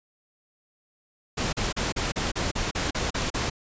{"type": "noise bursts", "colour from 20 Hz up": "pink", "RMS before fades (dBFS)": -27, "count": 11, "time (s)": [1.37, 3.5], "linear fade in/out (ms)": 10, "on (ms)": 160, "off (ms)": 37, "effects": ["resampled to 16000 Hz"]}